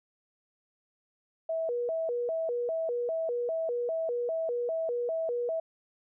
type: tone with vibrato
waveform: sine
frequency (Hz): 560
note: C#5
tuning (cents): +18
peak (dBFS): -28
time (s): 1.49-5.6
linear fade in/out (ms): 5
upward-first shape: square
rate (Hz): 2.5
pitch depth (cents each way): 260
effects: none